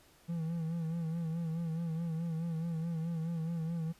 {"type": "tone with vibrato", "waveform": "triangle", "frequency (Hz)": 164.81, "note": "E3", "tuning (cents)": 0, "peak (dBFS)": -31, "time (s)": [0.28, 3.93], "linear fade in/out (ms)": 20, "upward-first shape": "sine", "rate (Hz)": 4.7, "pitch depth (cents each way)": 61, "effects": ["pink hiss -63 dBFS RMS until 3.99 s", "resampled to 32000 Hz"]}